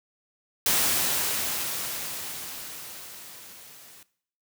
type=noise with level ramp; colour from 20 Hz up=white; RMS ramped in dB=-22 to -50 dBFS; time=0.66-4.03 s; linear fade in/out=2 ms; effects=noise-tail reverb RT60 0.6 s tail -19 dB re dry + high-pass 80 Hz 12 dB/octave